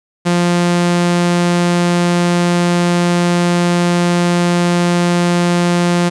sawtooth tone, 174.61 Hz, F3, in tune, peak -7 dBFS, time 0.25-6.1 s, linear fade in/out 20 ms, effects resampled to 22050 Hz + 8-bit

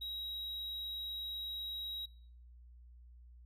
triangle tone, 3832 Hz, A#7, 47 cents sharp, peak -38 dBFS, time 0.01-2.06 s, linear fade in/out 10 ms, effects noise-tail reverb RT60 0.6 s tail -24 dB re dry + added 60 Hz sine -54 dBFS peak until 3.45 s

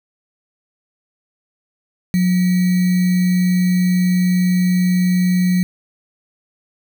sine tone with sample-and-hold, 181.1 Hz, F#3, 37 cents flat, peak -12 dBFS, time 2.14-5.63 s, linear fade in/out 0 ms, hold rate 2100 Hz, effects none

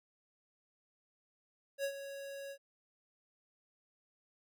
square tone with ADSR envelope, 554.4 Hz, C#5, in tune, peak -33 dBFS, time 1.78-2.58 s, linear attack 61 ms, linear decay 76 ms, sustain -11 dB, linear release 70 ms, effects none

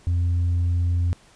sine tone with tanh clipping, 87 Hz, F2, 6 cents flat, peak -19 dBFS, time 0.07-1.13 s, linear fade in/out 0 ms, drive 1 dB, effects pink hiss -54 dBFS RMS until 1.35 s + resampled to 22050 Hz

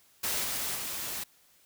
white noise with level steps, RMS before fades -31 / -33 / -36 dBFS, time 0.23-1.24 s, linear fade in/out 10 ms, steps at 0.43 / 0.74 s, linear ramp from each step 20 ms, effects white hiss -63 dBFS RMS until 1.65 s

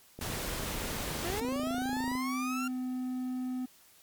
click train, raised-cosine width 2 ms, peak -29 dBFS, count 54, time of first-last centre 0.19-2.153 s, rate 27 Hz
pink noise, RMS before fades -36 dBFS, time 0.21-1.4 s, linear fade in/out 2 ms
30% pulse linear sweep, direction up, 323.7 to 1396.9 Hz, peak -32 dBFS, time 1.24-2.68 s, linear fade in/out 5 ms
triangle tone with pitch glide, 256.2 to 253.8 Hz, C4 to B3, -36 to +47 cents, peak -30 dBFS, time 1.41-3.66 s, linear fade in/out 10 ms, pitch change -17 cents, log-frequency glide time 2.42-2.79 s
effects white hiss -60 dBFS RMS until 4.02 s + MP3 96 kbps

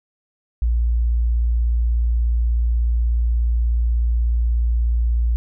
sine tone, 58.27 Hz, A#1, in tune, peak -15 dBFS, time 0.62-5.36 s, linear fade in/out 0 ms, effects none

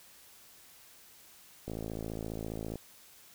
click train, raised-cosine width 2 ms, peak -25 dBFS, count 60, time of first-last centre 1.68-2.757 s, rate 54.8 Hz, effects white hiss -57 dBFS RMS until 3.34 s

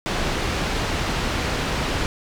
pink low-pass noise, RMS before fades -24 dBFS, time 0.06-2.06 s, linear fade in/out 0 ms, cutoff 4700 Hz, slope 12 dB/octave, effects none

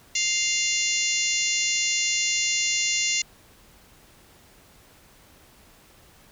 harmonic tone, 698.5 Hz, F5, in tune, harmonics 3 / 4 / 5 / 6 / 7 / 8 / 9 / 10, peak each -29 / -28 / -34 / -32 / -34 / -31 / -30 / -28 dBFS, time 0.15-3.22 s, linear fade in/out 5 ms, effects pink hiss -54 dBFS RMS until 6.31 s

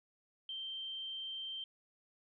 sine tone, 3136 Hz, G7, in tune, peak -40 dBFS, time 0.49-1.64 s, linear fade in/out 2 ms, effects none

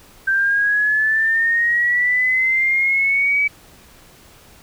sine linear sweep, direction up, 1562 to 2292 Hz, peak -14 dBFS, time 0.27-3.48 s, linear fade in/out 10 ms, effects pink hiss -47 dBFS RMS until 4.62 s

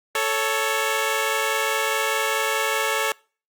10% pulse tone pair together, 440 / 556.2 Hz, A4 / C#5, 0 / +6 cents, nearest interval major third, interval 406 cents, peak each -15 / -16 dBFS, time 0.15-3.12 s, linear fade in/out 2 ms, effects noise-tail reverb RT60 0.4 s tail -26 dB re dry + Opus 48 kbps

